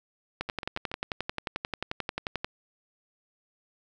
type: two click trains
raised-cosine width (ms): 0.3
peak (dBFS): -20 / -14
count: 4 / 24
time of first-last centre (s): 0.49-0.916 / 0.41-2.445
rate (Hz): 7.05 / 11.3
effects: none